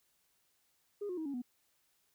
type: tone with pitch steps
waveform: sine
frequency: 409.5 / 360.6 / 317.6 / 279.7 / 246.3 Hz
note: G#4 / F#4 / D#4 / C#4 / B3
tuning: -24 / -45 / +36 / +16 / -5 cents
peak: -35 dBFS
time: 1.01-1.42 s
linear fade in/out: 10 ms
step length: 82 ms
effects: tanh soft clip ceiling -33 dBFS + white hiss -75 dBFS RMS until 2.14 s